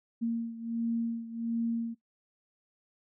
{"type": "beating tone pair", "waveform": "sine", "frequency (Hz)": [230.5, 231.9], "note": ["A#3", "A#3"], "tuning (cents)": [-19, -9], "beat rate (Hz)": 1.4, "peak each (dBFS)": [-31, -35], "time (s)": [0.21, 1.95], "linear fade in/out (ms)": 20, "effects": ["noise-tail reverb RT60 0.1 s tail -18 dB re dry"]}